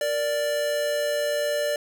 square tone pair together, 466.1 / 587.3 Hz, A#4 / D5, 0 / 0 cents, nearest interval major third, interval 400 cents, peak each -34 / -24 dBFS, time 0.01-1.76 s, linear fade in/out 2 ms, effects none

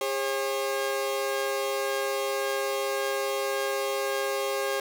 sawtooth tone pair together, 405.3 / 541 Hz, G#4 / C#5, -42 / -42 cents, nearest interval perfect fourth, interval 500 cents, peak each -26 / -25 dBFS, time 0.01-4.8 s, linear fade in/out 2 ms, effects none

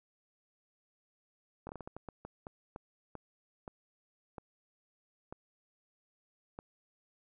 slowing click train, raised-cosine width 1 ms, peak -29 dBFS, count 16, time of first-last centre 1.67-6.589 s, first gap 21 ms, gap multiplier 1.34, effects none

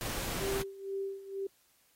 pink noise, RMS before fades -37 dBFS, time 0.01-0.62 s, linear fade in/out 0 ms
sine tone with tremolo, 391.2 Hz, G4, 4 cents flat, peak -32 dBFS, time 0.4-1.47 s, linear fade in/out 5 ms, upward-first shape sine, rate 2.1 Hz, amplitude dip 80%
effects white hiss -69 dBFS RMS until 1.95 s + AAC 48 kbps

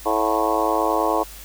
harmonic tone with a mistuned harmonic, 109.3 Hz, A2, 11 cents flat, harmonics 3 / 4 / 5 / 6 / 7 / 8 / 9 / 10, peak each -26 / -26 / -26 / -26 / -26 / -26 / -26 / -26 dBFS, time 0.05-1.24 s, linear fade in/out 20 ms, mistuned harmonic 7, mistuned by -66 cents, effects added 50 Hz sine -41 dBFS peak until 1.44 s + white hiss -41 dBFS RMS until 1.44 s

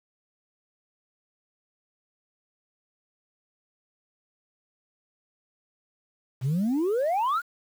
sine exponential sweep, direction up, 119.8 to 1488 Hz, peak -20 dBFS, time 6.41-7.42 s, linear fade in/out 50 ms, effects tanh soft clip ceiling -21 dBFS + 8-bit

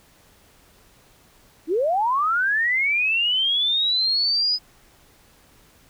sine linear sweep, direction up, 293.7 to 5030 Hz, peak -18 dBFS, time 1.67-4.59 s, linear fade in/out 50 ms, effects pink hiss -55 dBFS RMS until 5.89 s

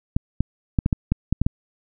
clicks, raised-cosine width 5 ms, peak -6 dBFS, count 9, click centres 0.165 / 0.406 / 0.788 / 0.861 / 0.928 / 1.12 / 1.326 / 1.416 / 1.465 s, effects none

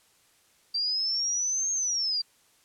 sine linear two-way sweep, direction up then down, 4670 to 6490 to 4670 Hz, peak -25 dBFS, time 0.74-2.22 s, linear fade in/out 10 ms, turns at 1.72 s, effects white hiss -63 dBFS RMS until 2.64 s + low-pass 11000 Hz 12 dB/octave

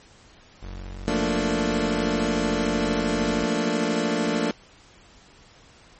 35% pulse tone, 46.25 Hz, F#1, in tune, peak -32 dBFS, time 0.62-3.45 s, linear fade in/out 10 ms
25% pulse chord, Bb major seventh, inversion second, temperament equal, 174.61 / 220 / 233.1 / 293.7 Hz, F3 / A3 / Bb3 / D4, 0 / 0 / 0 / 0 cents, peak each -26 / -24 / -23 / -23 dBFS, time 1.08-4.51 s, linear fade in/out 0 ms
violet noise, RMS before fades -37 dBFS, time 3.03-4.19 s, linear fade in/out 20 ms
effects pink hiss -52 dBFS RMS until 5.99 s + MP3 32 kbps

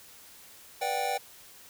square chord, G major seventh, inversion first, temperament just, 490 / 588 / 735 / 784 Hz, B4 / D5 / F#5 / G5, -14 / +2 / -12 / 0 cents, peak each -37 / -37 / -36 / -31 dBFS, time 0.81-1.18 s, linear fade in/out 10 ms, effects white hiss -52 dBFS RMS until 1.69 s

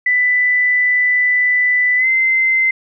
sine tone with pitch glide, 1989 to 2071 Hz, B6 to C7, +12 to -18 cents, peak -11 dBFS, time 0.06-2.71 s, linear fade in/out 5 ms, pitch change +70 cents, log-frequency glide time 1.97-2.07 s, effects none

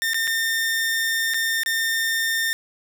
sawtooth tone with dropouts, 1813 Hz, A#6, 49 cents flat, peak -17 dBFS, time 0.02-2.53 s, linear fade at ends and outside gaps 0 ms, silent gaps 0.134-0.144 / 0.272-0.276 / 1.337-1.343 / 1.634-1.661 s, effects none

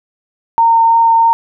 sine tone with vibrato, 916 Hz, A#5, 31 cents flat, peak -6 dBFS, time 0.58-1.33 s, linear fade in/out 0 ms, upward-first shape triangle, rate 3.1 Hz, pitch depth 9 cents each way, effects none

